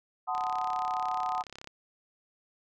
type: chord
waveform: sine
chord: F# diminished seventh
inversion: none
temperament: equal with one note detuned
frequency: 740 / 880 / 1028.5 / 1244.5 Hz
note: F#5 / A5 / C6 / Eb6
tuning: 0 / 0 / -30 / 0 cents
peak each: -32 / -35 / -36 / -35 dBFS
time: 0.27-1.43 s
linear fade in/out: 20 ms
type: click train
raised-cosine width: 0.2 ms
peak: -26 dBFS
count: 46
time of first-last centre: 0.35-1.674 s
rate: 34 Hz
effects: none